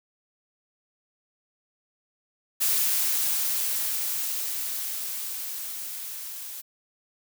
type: noise with level ramp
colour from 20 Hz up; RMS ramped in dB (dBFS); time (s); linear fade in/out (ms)
blue; -23 to -38; 2.6-6.62; 20
effects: none